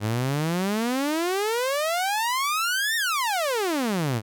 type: exponential two-way sweep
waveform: sawtooth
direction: up then down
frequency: 102.3 to 1864.7 to 102.3 Hz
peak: -19 dBFS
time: 0-4.22 s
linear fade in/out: 50 ms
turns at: 2.96 s
effects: none